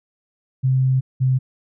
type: tone pair in turn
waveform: sine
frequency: 130.81 / 129.91 Hz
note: C3 / C3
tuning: 0 / -12 cents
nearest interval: unison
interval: 12 cents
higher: first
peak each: -14 dBFS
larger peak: neither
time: 0.63-1.01 / 1.2-1.39 s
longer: first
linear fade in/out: 20 ms
effects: none